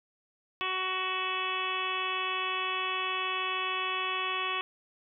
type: harmonic tone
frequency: 373.4 Hz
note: F#4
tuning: 16 cents sharp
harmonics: 1 / 2 / 3 / 4 / 5 / 6 / 7 / 8 / 9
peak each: -41 / -43 / -33 / -45 / -41 / -41 / -35 / -39 / -40 dBFS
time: 0.61-4.61 s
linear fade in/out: 0 ms
effects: none